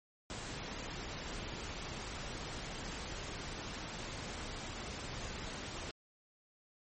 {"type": "noise", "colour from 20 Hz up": "pink", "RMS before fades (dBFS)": -43, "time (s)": [0.3, 5.91], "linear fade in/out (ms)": 0, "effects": ["MP3 32 kbps"]}